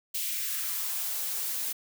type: noise with high-pass filter sweep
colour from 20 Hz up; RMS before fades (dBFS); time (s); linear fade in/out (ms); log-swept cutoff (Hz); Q
blue; -32; 0.14-1.73; 10; 2900 to 220; 1.6
effects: none